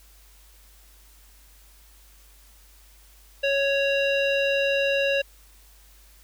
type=tone with low-pass filter; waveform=square; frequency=554.4 Hz; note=C#5; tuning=in tune; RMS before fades=-23 dBFS; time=3.43-5.22 s; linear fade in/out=10 ms; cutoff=3200 Hz; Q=5.6; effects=added 50 Hz sine -52 dBFS peak until 6.23 s + white hiss -56 dBFS RMS until 6.23 s